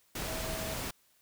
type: tone in noise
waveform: sine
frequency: 644 Hz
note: E5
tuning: 41 cents flat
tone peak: -41 dBFS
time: 0.27-0.74 s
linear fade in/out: 5 ms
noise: pink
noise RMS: -37 dBFS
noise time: 0.15-0.91 s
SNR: -7 dB
effects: white hiss -68 dBFS RMS until 1.21 s